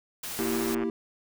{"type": "noise", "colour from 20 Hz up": "white", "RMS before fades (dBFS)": -36, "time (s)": [0.23, 0.75], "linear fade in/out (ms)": 5}
{"type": "click train", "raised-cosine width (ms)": 0.5, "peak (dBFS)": -22, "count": 54, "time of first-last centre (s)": [0.39, 0.835], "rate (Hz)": 119}
{"type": "chord", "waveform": "triangle", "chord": "E diminished", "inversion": "second", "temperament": "equal", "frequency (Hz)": [233.1, 329.6, 392], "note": ["Bb3", "E4", "G4"], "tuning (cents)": [0, 0, 0], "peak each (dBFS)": -29, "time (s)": [0.39, 0.9], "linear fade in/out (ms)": 2}
{"effects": []}